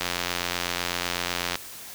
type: click train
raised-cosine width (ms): 0.2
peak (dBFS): -8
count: 137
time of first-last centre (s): 0.01-1.555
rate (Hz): 88
effects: white hiss -41 dBFS RMS until 1.94 s